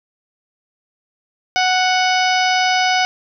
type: harmonic tone with a mistuned harmonic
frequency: 740 Hz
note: F#5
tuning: in tune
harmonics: 1 / 2 / 3 / 4 / 5 / 6 / 7 / 8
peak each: -16 / -21 / -21 / -24 / -29 / -30 / -24 / -30 dBFS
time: 1.56-3.05 s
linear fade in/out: 0 ms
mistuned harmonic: 7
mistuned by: -47 cents
effects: none